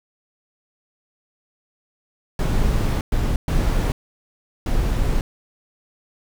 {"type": "noise bursts at uneven times", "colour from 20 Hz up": "brown", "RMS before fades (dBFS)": -19, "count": 4, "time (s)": [[2.39, 3.01], [3.12, 3.36], [3.48, 3.92], [4.66, 5.21]], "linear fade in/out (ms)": 2, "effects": []}